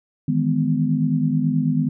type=chord; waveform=sine; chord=E major seventh; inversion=third; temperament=equal with one note detuned; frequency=155.56 / 164.81 / 207.7 / 249.8 Hz; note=D#3 / E3 / G#3 / B3; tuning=0 / 0 / 0 / +20 cents; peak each=-21 / -25 / -25 / -21 dBFS; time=0.28-1.89 s; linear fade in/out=5 ms; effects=none